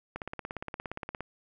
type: click train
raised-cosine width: 0.5 ms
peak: -21 dBFS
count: 19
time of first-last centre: 0.16-1.207 s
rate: 17.2 Hz
effects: none